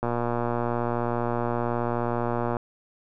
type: click train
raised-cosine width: 1 ms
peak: -13 dBFS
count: 303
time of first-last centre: 0.03-2.568 s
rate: 119 Hz
effects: none